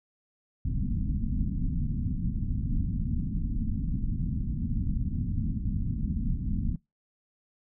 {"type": "low-pass noise", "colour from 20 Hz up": "pink", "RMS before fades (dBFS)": -29, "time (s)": [0.65, 6.76], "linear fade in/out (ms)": 5, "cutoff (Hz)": 250, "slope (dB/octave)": 48, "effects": ["noise-tail reverb RT60 0.2 s tail -23 dB re dry"]}